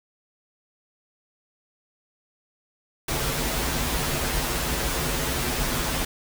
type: noise with comb filter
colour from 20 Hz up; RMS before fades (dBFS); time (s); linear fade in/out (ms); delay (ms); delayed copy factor
pink; -26; 3.08-6.05; 5; 10; -0.7
effects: none